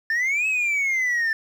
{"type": "exponential two-way sweep", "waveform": "sine", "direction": "up then down", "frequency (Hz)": [1766, 2599, 1766], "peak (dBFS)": -17, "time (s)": [0.1, 1.33], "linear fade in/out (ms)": 2, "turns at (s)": 0.47, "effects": ["tanh soft clip ceiling -19 dBFS", "8-bit"]}